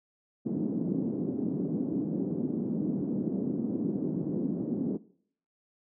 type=band-pass noise; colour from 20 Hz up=white; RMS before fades=-31 dBFS; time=0.45-4.98 s; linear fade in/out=20 ms; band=180 to 300 Hz; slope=24 dB/octave; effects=noise-tail reverb RT60 0.6 s tail -20 dB re dry